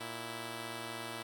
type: tone pair together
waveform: 5% pulse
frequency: 116.53 / 329.6 Hz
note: A#2 / E4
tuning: 0 / 0 cents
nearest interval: octave + tritone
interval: 1800 cents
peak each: -32 / -31 dBFS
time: 0-1.23 s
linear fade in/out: 10 ms
effects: none